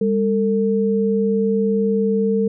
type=tone pair together; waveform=sine; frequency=200.9 / 449.7 Hz; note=G3 / A4; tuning=+43 / +38 cents; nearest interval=octave + major second; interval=1395 cents; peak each=-18 dBFS; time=0.01-2.48 s; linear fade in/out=5 ms; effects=none